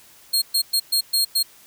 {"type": "tone bursts at uneven times", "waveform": "sawtooth", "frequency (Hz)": 4246, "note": "C8", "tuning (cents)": 25, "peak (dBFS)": -14, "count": 6, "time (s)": [[0.33, 0.42], [0.54, 0.62], [0.73, 0.8], [0.92, 1.01], [1.13, 1.25], [1.35, 1.43]], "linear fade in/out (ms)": 10, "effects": ["white hiss -50 dBFS RMS until 1.66 s"]}